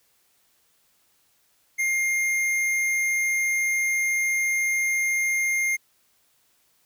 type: tone with tanh clipping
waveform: triangle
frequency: 2119 Hz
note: C7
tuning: 21 cents sharp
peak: -23 dBFS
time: 1.78-5.77 s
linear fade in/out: 20 ms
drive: 18 dB
effects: white hiss -65 dBFS RMS until 6.85 s